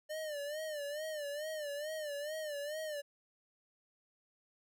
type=tone with vibrato; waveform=square; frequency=600 Hz; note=D5; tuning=37 cents sharp; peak=-39 dBFS; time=0.09-3.02 s; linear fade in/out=20 ms; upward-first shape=sine; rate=2.3 Hz; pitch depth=93 cents each way; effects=none